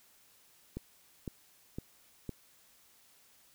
click train, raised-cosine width 3 ms, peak -25 dBFS, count 4, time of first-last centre 0.77-2.293 s, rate 1.97 Hz, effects white hiss -64 dBFS RMS until 3.54 s

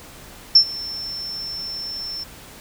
sine tone with ADSR envelope, 5370 Hz, E8, 31 cents sharp, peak -5 dBFS, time 0.55-2.24 s, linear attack 7 ms, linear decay 82 ms, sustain -22 dB, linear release 9 ms, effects pink hiss -42 dBFS RMS until 2.6 s

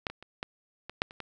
clicks, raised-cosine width 0.3 ms, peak -14 / -24 / -30 / -17 / -23 / -9 / -30 / -22 dBFS, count 8, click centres 0.068 / 0.1 / 0.226 / 0.429 / 0.896 / 1.019 / 1.109 / 1.203 s, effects none

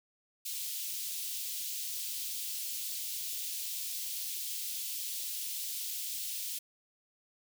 white high-pass noise, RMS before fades -38 dBFS, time 0.45-6.59 s, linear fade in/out 10 ms, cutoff 2900 Hz, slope 24 dB/octave, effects none

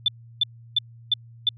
sine tone bursts, 3520 Hz, A7, in tune, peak -16 dBFS, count 5, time 0.06-1.49 s, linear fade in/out 2 ms, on 22 ms, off 330 ms, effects added 116 Hz sine -44 dBFS peak until 1.57 s

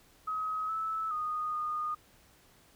sine tone with pitch steps, 1270 / 1307 / 1236 / 1227 Hz, D#6 / E6 / D#6 / D#6, +35 / -15 / -12 / -25 cents, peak -31 dBFS, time 0.27-1.95 s, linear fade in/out 10 ms, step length 420 ms, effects pink hiss -62 dBFS RMS until 2.75 s

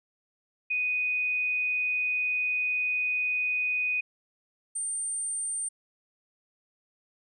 sine tone pair in turn, 2489 / 8842 Hz, D#7 / C#9, 0 / -5 cents, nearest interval octave + minor seventh, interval 2195 cents, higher second, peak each -25 / -29 dBFS, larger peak first, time 0.7-4.01 / 4.75-5.69 s, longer first, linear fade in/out 10 ms, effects none

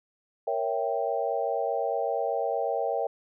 sine chord, A# diminished seventh, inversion none, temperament equal, 466.2 / 554.4 / 659.3 / 784 Hz, A#4 / C#5 / E5 / G5, 0 / 0 / 0 / 0 cents, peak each -31 dBFS, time 0.47-3.07 s, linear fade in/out 5 ms, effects none

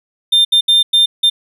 triangle tone bursts at uneven times, 3600 Hz, A7, 39 cents sharp, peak -6 dBFS, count 5, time 0.32-0.45 / 0.52-0.61 / 0.68-0.83 / 0.93-1.06 / 1.23-1.3 s, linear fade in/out 10 ms, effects none

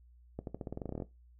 accelerating click train, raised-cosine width 2 ms, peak -25 dBFS, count 15, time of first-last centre 0.39-1.022 s, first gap 82 ms, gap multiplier 0.9, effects noise-tail reverb RT60 0.2 s tail -17 dB re dry + added 60 Hz sine -57 dBFS peak until 1.39 s

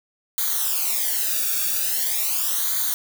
blue noise with flanger, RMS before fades -23 dBFS, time 0.38-2.94 s, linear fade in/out 0 ms, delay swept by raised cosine 0.37 to 0.99 ms, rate 0.42 Hz, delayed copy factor -0.85, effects none

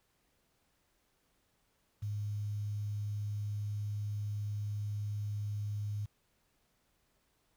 sine tone with quantisation, 103.83 Hz, G#2, in tune, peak -34 dBFS, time 2.02-6.06 s, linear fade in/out 10 ms, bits 10, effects pink hiss -75 dBFS RMS until 7.56 s

